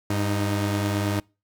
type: tone pair together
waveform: sawtooth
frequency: 100.63 / 311.1 Hz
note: G2 / D#4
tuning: +46 / 0 cents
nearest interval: octave + minor sixth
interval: 1954 cents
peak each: -20 / -24 dBFS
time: 0.1-1.2 s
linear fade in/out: 5 ms
effects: noise-tail reverb RT60 0.3 s tail -26 dB re dry